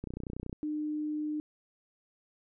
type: click train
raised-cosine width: 3 ms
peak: -25 dBFS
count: 16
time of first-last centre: 0.04-0.529 s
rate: 30.7 Hz
type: tone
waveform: sine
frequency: 302.6 Hz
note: D#4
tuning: 48 cents flat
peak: -31 dBFS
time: 0.63-1.4 s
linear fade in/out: 0 ms
effects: none